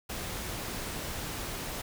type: noise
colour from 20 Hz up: pink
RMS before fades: -37 dBFS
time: 0.09-1.82 s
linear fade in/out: 10 ms
effects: none